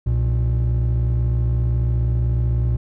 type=tone pair together; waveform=triangle; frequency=63.2 / 119.3 Hz; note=B1 / A#2; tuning=+41 / +41 cents; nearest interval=major seventh; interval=1100 cents; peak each=-16 dBFS; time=0.06-2.77 s; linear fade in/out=10 ms; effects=tanh soft clip ceiling -11 dBFS